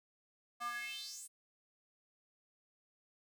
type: tone with high-pass filter sweep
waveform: square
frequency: 238.6 Hz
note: A#3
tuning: 41 cents sharp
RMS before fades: -44 dBFS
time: 0.6-1.28 s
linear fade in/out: 20 ms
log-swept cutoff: 940 to 9500 Hz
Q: 5.4
effects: none